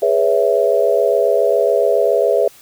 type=chord; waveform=sine; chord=C# minor seventh; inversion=second; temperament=equal with one note detuned; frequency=415.3 / 493.9 / 561.1 / 659.3 Hz; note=G#4 / B4 / C#5 / E5; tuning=0 / 0 / +21 / 0 cents; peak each=-17 dBFS; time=0.02-2.48 s; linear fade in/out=5 ms; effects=white hiss -45 dBFS RMS until 2.61 s